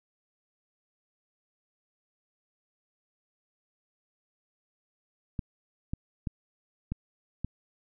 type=clicks; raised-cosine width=5 ms; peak=-19 dBFS; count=5; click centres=5.392 / 5.935 / 6.272 / 6.92 / 7.446 s; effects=none